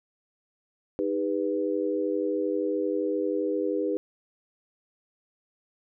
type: chord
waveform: sine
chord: Eb augmented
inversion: none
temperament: equal with one note detuned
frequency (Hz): 311.1 / 401.2 / 493.9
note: Eb4 / G4 / B4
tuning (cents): 0 / +40 / 0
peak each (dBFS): -29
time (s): 0.99-3.97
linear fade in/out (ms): 0
effects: none